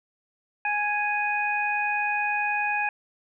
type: harmonic tone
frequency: 830.6 Hz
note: G#5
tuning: in tune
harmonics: 1 / 2 / 3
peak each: -27 / -29 / -27 dBFS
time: 0.65-2.89 s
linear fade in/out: 2 ms
effects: none